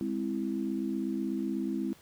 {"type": "chord", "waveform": "sine", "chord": "Ab augmented", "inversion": "none", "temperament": "equal with one note detuned", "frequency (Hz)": [205.1, 261.6, 329.6], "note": ["Ab3", "C4", "E4"], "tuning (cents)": [-21, 0, 0], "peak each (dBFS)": -34, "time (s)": [0.01, 1.93], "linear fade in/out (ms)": 0, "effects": ["pink hiss -58 dBFS RMS until 2.01 s", "high-pass 60 Hz 12 dB/octave"]}